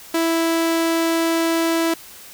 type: tone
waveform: sawtooth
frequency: 329.9 Hz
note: E4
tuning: 1 cent sharp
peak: -13 dBFS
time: 0.14-1.94 s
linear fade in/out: 5 ms
effects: white hiss -41 dBFS RMS until 2.33 s